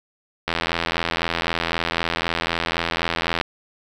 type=click train; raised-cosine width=0.3 ms; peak=-5 dBFS; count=247; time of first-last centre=0.48-3.412 s; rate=83.9 Hz; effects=7-bit